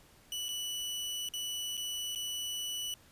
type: tone with dropouts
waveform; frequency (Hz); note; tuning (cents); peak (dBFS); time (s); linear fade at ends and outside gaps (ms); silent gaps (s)
sawtooth; 2960; F#7; 0; -32; 0.32-2.94; 1; 0.484-0.489 / 1.288-1.337 / 1.77-1.776 / 2.15-2.158
effects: pink hiss -61 dBFS RMS until 3.11 s + resampled to 32000 Hz